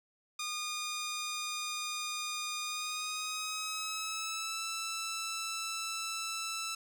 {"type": "tone with pitch glide", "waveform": "10% pulse", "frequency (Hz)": [1221, 1323.8], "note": ["D#6", "E6"], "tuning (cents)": [-33, 7], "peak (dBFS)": -27, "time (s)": [0.39, 6.75], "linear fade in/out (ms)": 5, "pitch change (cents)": 140, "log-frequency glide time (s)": [2.63, 4.63], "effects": []}